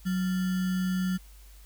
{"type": "tone with sample-and-hold", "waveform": "sine", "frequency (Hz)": 185, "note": "F#3", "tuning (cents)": 0, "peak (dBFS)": -25, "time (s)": [0.05, 1.18], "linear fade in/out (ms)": 20, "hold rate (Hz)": 1575, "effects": ["added 50 Hz sine -48 dBFS peak until 1.65 s", "white hiss -58 dBFS RMS until 1.65 s"]}